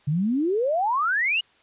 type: exponential sweep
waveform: sine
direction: up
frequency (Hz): 138.59 to 2960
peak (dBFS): -20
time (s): 0.07-1.41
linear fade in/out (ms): 10
effects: white hiss -59 dBFS RMS until 1.62 s + resampled to 8000 Hz